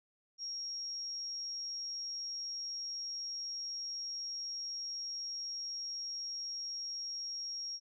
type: tone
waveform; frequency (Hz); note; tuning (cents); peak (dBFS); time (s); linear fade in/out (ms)
sine; 5588; F8; 0; -38; 0.38-7.8; 50
effects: none